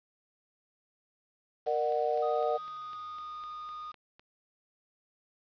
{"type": "chord", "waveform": "sine", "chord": "Bb augmented", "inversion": "none", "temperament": "equal with one note detuned", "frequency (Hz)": [466.2, 601.8, 740], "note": ["Bb4", "D5", "F#5"], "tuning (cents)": [0, 42, 0], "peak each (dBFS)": -31, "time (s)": [1.66, 2.58], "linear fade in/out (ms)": 20}
{"type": "click train", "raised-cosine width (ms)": 0.2, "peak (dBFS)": -35, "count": 11, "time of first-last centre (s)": [1.67, 4.195], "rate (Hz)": 3.96}
{"type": "tone with pitch glide", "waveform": "triangle", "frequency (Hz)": [1244.5, 1230.9], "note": ["D#6", "D#6"], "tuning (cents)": [0, -19], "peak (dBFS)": -37, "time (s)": [2.22, 3.92], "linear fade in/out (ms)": 10, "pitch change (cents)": -19, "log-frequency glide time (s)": [2.53, 3.39]}
{"effects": ["resampled to 11025 Hz", "9-bit"]}